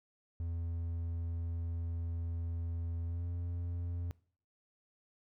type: tone with pitch glide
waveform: triangle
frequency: 84.1 to 86.46 Hz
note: E2 to F2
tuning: +35 to -17 cents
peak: -33 dBFS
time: 0.4-4.11 s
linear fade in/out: 0 ms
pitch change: +48 cents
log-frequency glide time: 3.06-3.25 s
effects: noise-tail reverb RT60 0.5 s tail -22 dB re dry